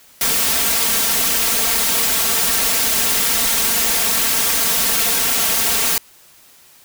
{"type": "noise with comb filter", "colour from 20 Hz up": "white", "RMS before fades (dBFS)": -17, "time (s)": [0.21, 5.98], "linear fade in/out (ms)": 2, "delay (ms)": 4.4, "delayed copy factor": 0.85, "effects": ["white hiss -48 dBFS RMS until 6.84 s"]}